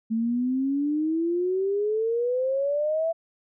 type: exponential sweep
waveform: sine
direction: up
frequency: 220.7 to 668 Hz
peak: -22 dBFS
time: 0.1-3.13 s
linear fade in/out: 20 ms
effects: none